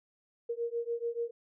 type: beating tone pair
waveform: sine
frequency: 465.4 / 472.3 Hz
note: A#4 / A#4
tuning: -3 / +23 cents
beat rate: 6.9 Hz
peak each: -35 / -35 dBFS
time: 0.49-1.31 s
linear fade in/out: 10 ms
effects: none